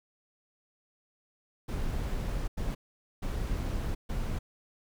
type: noise bursts at uneven times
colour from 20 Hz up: brown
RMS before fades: -32 dBFS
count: 4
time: 1.68-2.48 / 2.57-2.75 / 3.22-3.95 / 4.09-4.39 s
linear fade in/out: 10 ms
effects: none